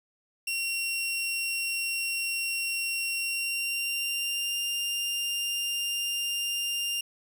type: tone with pitch glide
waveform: sawtooth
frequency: 2742 to 2798 Hz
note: F7 to F7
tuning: -32 to +3 cents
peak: -25 dBFS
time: 0.47-7.01 s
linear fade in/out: 5 ms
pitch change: +35 cents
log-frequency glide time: 3.16-4.57 s
effects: 9-bit